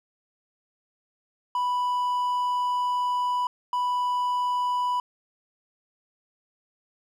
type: tone bursts at uneven times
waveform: triangle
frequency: 987.8 Hz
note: B5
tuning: in tune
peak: -21 dBFS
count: 2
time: 1.55-3.47 / 3.73-5 s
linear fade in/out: 2 ms
effects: none